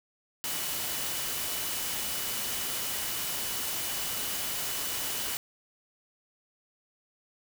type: tone in noise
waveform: sine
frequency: 2960 Hz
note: F#7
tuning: in tune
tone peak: -43 dBFS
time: 0.44-5.37 s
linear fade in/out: 0 ms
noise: white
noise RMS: -33 dBFS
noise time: 0.44-5.37 s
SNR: -13 dB
effects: none